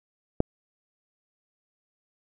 click, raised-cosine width 2 ms, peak -7 dBFS, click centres 0.404 s, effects none

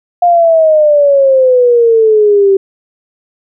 sine exponential sweep, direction down, 709 to 385.4 Hz, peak -4 dBFS, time 0.22-2.57 s, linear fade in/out 5 ms, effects none

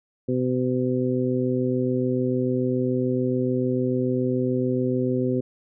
harmonic tone, 126.9 Hz, B2, 47 cents sharp, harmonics 1 / 2 / 3 / 4, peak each -27 / -24 / -26 / -29 dBFS, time 0.28-5.41 s, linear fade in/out 10 ms, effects none

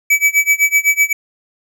square tone with tremolo, 2292 Hz, D7, 43 cents flat, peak -8 dBFS, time 0.1-1.13 s, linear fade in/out 5 ms, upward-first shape sine, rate 7.9 Hz, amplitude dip 95%, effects none

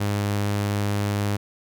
sawtooth tone, 102.2 Hz, G#2, 27 cents flat, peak -18 dBFS, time 0-1.37 s, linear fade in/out 10 ms, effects none

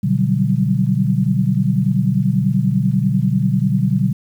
sine chord, G major seventh, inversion first, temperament equal with one note detuned, 123.47 / 146.83 / 185 / 195.21 Hz, B2 / D3 / F#3 / G3, 0 / 0 / 0 / -7 cents, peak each -19 dBFS, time 0.03-4.13 s, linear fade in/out 10 ms, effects 8-bit

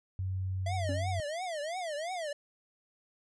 sine tone, 94 Hz, F#2, 28 cents sharp, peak -31 dBFS, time 0.19-1.2 s, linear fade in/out 0 ms
square tone with vibrato, 659 Hz, E5, 1 cent flat, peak -35 dBFS, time 0.66-2.33 s, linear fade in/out 5 ms, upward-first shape triangle, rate 2.9 Hz, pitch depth 260 cents each way
triangle tone with exponential decay, 276.2 Hz, C#4, 6 cents flat, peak -31 dBFS, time 0.89-1.14 s, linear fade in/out 0 ms, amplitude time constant 53 ms
effects resampled to 22050 Hz

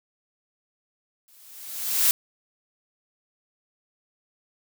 blue noise with exponential growth, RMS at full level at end -17 dBFS, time 1.28-2.11 s, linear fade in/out 0 ms, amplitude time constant 180 ms, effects none

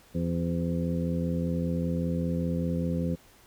harmonic tone with a mistuned harmonic, 85.1 Hz, F2, 44 cents flat, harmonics 1 / 2 / 3 / 4 / 5 / 6, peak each -34 / -28 / -33 / -41 / -42 / -36 dBFS, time 0.14-3.16 s, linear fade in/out 20 ms, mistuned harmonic 5, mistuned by -39 cents, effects pink hiss -57 dBFS RMS until 3.46 s

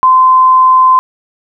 sine tone, 1032 Hz, C6, 24 cents flat, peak -3 dBFS, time 0.03-0.99 s, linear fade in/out 0 ms, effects none

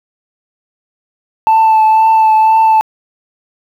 sine tone with vibrato, 880 Hz, A5, in tune, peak -3 dBFS, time 1.47-2.81 s, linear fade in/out 0 ms, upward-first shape triangle, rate 2 Hz, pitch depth 20 cents each way, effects tanh soft clip ceiling -4 dBFS + 7-bit

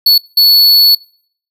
square tone bursts at uneven times, 4420 Hz, C#8, 6 cents flat, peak -5 dBFS, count 2, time 0.06-0.18 / 0.37-0.95 s, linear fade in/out 5 ms, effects noise-tail reverb RT60 0.6 s tail -25 dB re dry

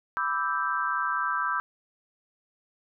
sine chord, E minor seventh, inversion second, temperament equal with one note detuned, 991.2 / 1174.7 / 1318.5 / 1568 Hz, B5 / D6 / E6 / G6, +6 / 0 / 0 / 0 cents, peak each -32 / -31 / -30 / -30 dBFS, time 0.17-1.6 s, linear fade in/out 0 ms, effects none

